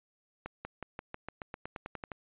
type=accelerating click train; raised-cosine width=0.5 ms; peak=-24 dBFS; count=14; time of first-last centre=0.46-2.118 s; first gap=190 ms; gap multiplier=0.93; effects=resampled to 8000 Hz